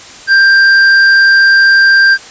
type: tone with hard clipping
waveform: triangle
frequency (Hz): 1583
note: G6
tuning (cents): +17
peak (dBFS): -5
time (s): 0.27-2.18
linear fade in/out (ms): 50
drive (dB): 11
effects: white hiss -32 dBFS RMS until 2.3 s + resampled to 16000 Hz